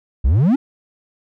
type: exponential sweep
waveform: triangle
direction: up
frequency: 55 to 296.8 Hz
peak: -9 dBFS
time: 0.24-0.56 s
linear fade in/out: 10 ms
effects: none